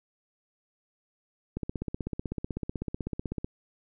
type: click train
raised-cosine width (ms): 3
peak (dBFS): -19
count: 31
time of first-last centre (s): 1.57-3.445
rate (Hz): 16
effects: none